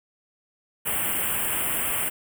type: band-stop noise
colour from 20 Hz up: white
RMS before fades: -26 dBFS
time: 0.85-2.1 s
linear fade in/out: 20 ms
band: 3200 to 7900 Hz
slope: 96 dB/octave
effects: none